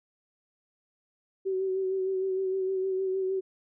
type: tone with vibrato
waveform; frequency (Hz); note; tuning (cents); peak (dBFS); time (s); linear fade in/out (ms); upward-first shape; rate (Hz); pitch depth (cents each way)
sine; 379.6; F#4; +44; -26; 1.45-3.41; 20; sine; 6.5; 28
effects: none